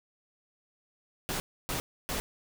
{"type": "noise bursts", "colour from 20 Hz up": "pink", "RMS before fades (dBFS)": -33, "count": 3, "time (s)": [1.29, 2.2], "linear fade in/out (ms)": 0, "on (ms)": 110, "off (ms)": 290, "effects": []}